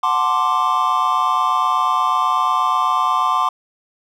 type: chord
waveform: triangle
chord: D dominant seventh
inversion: first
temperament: equal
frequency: 740 / 880 / 1046.5 / 1174.7 Hz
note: F#5 / A5 / C6 / D6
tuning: 0 / 0 / 0 / 0 cents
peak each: -22 / -22 / -16 / -17 dBFS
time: 0.03-3.49 s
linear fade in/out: 5 ms
effects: none